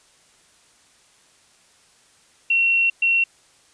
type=tone bursts at uneven times; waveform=sine; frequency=2727 Hz; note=F7; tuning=42 cents flat; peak=-15 dBFS; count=2; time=2.5-2.9 / 3.02-3.24 s; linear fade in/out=5 ms; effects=white hiss -56 dBFS RMS until 3.73 s + resampled to 22050 Hz